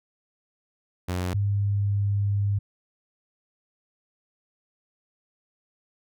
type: tone pair in turn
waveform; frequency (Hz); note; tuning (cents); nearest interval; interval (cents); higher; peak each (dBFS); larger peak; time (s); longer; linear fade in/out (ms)
sawtooth / sine; 90.2 / 101.01; F#2 / G#2; -44 / -48; major second; 196; second; -22 / -21; second; 1.08-1.34 / 1.34-2.59; second; 10
effects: none